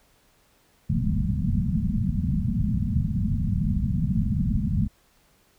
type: low-pass noise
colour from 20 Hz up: white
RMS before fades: -24 dBFS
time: 0.89-4.88 s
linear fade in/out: 10 ms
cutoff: 230 Hz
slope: 96 dB/octave
effects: pink hiss -62 dBFS RMS until 5.58 s